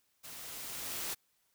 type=noise with level ramp; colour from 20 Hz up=white; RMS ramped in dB=-48 to -37 dBFS; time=0.23-1.15 s; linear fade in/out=20 ms; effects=white hiss -75 dBFS RMS until 1.54 s